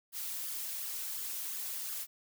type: noise with flanger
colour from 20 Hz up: blue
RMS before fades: -39 dBFS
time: 0.12-2.07 s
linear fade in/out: 50 ms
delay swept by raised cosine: 0.59 to 5.39 ms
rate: 2.8 Hz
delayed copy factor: +0.8
effects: none